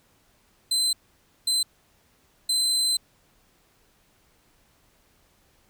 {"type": "tone bursts at uneven times", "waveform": "30% pulse", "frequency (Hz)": 4063, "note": "B7", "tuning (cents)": 48, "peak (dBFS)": -18, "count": 3, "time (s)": [[0.71, 0.93], [1.47, 1.63], [2.49, 2.97]], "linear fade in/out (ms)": 5, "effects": ["pink hiss -63 dBFS RMS until 5.69 s"]}